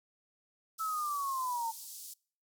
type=band-pass noise; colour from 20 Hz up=white; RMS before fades=-47 dBFS; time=0.78-2.14 s; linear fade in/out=10 ms; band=4600 to 15000 Hz; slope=24 dB/octave
type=linear sweep; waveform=sine; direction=down; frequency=1318.5 to 892 Hz; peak=-32 dBFS; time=0.79-1.72 s; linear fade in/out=20 ms
effects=noise-tail reverb RT60 0.5 s tail -26 dB re dry